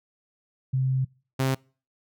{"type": "tone pair in turn", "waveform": ["sine", "sawtooth"], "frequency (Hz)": [131.2, 132.72], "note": ["C3", "C3"], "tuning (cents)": [5, 25], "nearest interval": "unison", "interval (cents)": 20, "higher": "second", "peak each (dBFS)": [-21, -18], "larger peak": "second", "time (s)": [[0.73, 1.05], [1.39, 1.55]], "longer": "first", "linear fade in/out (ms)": 10, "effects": ["noise-tail reverb RT60 0.4 s tail -26 dB re dry"]}